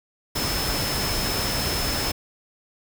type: tone in noise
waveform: sine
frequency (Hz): 5240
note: E8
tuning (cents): -11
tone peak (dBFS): -29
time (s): 0.35-2.12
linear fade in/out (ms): 10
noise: pink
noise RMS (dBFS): -26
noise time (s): 0.35-2.12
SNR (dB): -6
effects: none